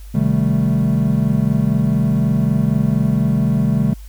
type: chord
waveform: triangle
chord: A half-diminished seventh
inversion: first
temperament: equal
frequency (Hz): 130.81 / 155.56 / 196 / 220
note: C3 / Eb3 / G3 / A3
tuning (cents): 0 / 0 / 0 / 0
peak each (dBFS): -17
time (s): 0.14-3.94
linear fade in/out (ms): 10
effects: added 50 Hz sine -32 dBFS peak until 4.08 s + white hiss -49 dBFS RMS until 4.08 s